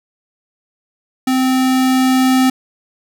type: tone with level ramp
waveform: square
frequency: 259.3 Hz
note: C4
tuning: 15 cents flat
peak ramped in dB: -13 to -10 dBFS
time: 1.27-2.5 s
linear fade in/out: 5 ms
effects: none